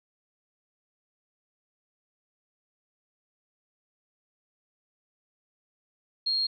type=tone; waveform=sine; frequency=4247 Hz; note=C8; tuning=25 cents sharp; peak=-24 dBFS; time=6.26-6.47 s; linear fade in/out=10 ms; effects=none